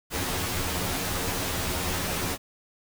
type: noise with comb filter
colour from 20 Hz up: pink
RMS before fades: -29 dBFS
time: 0.1-2.38 s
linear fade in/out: 50 ms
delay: 11 ms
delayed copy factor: +0.95
effects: none